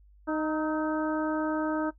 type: harmonic tone with a mistuned harmonic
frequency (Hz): 309.5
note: D#4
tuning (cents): -9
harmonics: 1 / 2 / 3 / 4 / 5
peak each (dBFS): -28 / -33 / -36 / -37 / -39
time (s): 0.27-1.91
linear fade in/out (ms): 20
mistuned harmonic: 4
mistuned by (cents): +44
effects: noise-tail reverb RT60 0.1 s tail -18 dB re dry + added 50 Hz sine -54 dBFS peak until 1.98 s